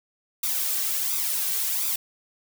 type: noise with flanger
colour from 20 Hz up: blue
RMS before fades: -26 dBFS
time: 0.43-1.96 s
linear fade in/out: 5 ms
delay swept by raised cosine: 0.82 to 2.62 ms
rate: 1.4 Hz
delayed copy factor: +0.75
effects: none